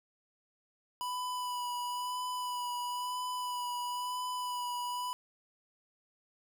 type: tone with vibrato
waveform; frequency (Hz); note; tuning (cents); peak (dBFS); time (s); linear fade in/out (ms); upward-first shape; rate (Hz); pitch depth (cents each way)
square; 987.8; B5; 0; -35; 1.01-5.13; 0; sine; 1; 19
effects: none